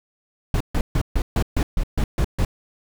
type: noise bursts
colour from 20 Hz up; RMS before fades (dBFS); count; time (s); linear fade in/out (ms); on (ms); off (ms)
brown; -19; 10; 0.54-2.45; 2; 65; 140
effects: none